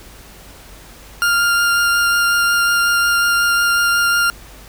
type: tone with vibrato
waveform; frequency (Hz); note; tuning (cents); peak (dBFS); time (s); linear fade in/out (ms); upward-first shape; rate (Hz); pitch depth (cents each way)
40% pulse; 1400; F6; +4; -12; 1.22-4.3; 0; triangle; 5.5; 10
effects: added 50 Hz sine -42 dBFS peak until 4.68 s + pink hiss -41 dBFS RMS until 4.68 s